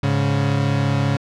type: tone pair together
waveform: 35% pulse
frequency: 105.18 / 140 Hz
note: G#2 / C#3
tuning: +22 / +18 cents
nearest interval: perfect fourth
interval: 496 cents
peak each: -19 / -17 dBFS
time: 0.03-1.17 s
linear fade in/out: 5 ms
effects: low-pass 5000 Hz 12 dB/octave